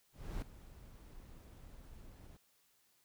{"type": "noise with ADSR envelope", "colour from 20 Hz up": "brown", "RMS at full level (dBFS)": -39, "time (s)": [0.12, 2.37], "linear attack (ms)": 300, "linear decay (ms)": 4, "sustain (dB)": -16, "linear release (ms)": 4, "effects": ["white hiss -73 dBFS RMS until 3.04 s"]}